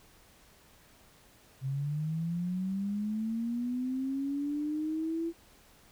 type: linear sweep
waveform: sine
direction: up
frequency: 130.81 to 336.4 Hz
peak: -30 dBFS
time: 1.61-5.33 s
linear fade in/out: 50 ms
effects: pink hiss -60 dBFS RMS until 5.91 s